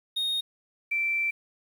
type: tone pair in turn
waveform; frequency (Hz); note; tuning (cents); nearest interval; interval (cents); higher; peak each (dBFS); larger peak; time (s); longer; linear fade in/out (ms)
triangle / sine; 3714 / 2340; A#7 / D7; -7 / -7; minor sixth; 800; first; -24; neither; 0.16-0.41 / 0.91-1.31; second; 10
effects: 9-bit